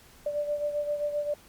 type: beating tone pair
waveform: sine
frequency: 587 / 594.6 Hz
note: D5 / D5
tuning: -1 / +21 cents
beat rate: 7.6 Hz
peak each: -28 / -35 dBFS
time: 0.26-1.34 s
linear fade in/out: 5 ms
effects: pink hiss -55 dBFS RMS until 1.48 s + Opus 48 kbps